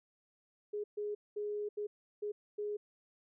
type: tone bursts at uneven times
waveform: sine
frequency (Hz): 416.1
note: G#4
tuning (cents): +3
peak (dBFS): -35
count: 6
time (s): 0.73-0.84 / 0.97-1.15 / 1.36-1.69 / 1.77-1.87 / 2.22-2.32 / 2.58-2.77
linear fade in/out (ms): 10
effects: none